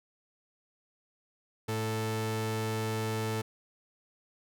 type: tone pair together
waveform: sawtooth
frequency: 110 / 220 Hz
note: A2 / A3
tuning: 0 / 0 cents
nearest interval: octave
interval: 1200 cents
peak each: -28 dBFS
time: 1.68-3.42 s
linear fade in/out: 10 ms
effects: none